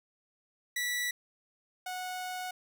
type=tone pair in turn; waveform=sawtooth; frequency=1956 / 734.5 Hz; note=B6 / F#5; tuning=-17 / -13 cents; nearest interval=octave + perfect fourth; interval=1696 cents; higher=first; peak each=-27 / -32 dBFS; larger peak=first; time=0.76-1.11 / 1.86-2.51 s; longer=second; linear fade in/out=5 ms; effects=none